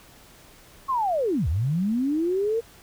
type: linear two-way sweep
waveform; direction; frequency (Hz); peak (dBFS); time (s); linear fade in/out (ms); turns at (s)
sine; down then up; 1108.7 to 68.1 to 468.2; -21; 0.88-2.61; 20; 1.48
effects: pink hiss -51 dBFS RMS until 2.82 s